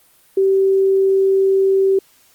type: tone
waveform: sine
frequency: 386.6 Hz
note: G4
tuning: 24 cents flat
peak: -11 dBFS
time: 0.37-1.99 s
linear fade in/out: 5 ms
effects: white hiss -53 dBFS RMS until 2.34 s + Opus 32 kbps